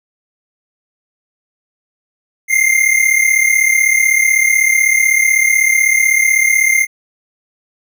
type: tone pair together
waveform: square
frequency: 2087 / 2123 Hz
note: C7 / C7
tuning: -5 / +25 cents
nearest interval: unison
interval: 30 cents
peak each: -13 dBFS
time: 2.48-6.87 s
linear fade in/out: 50 ms
effects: none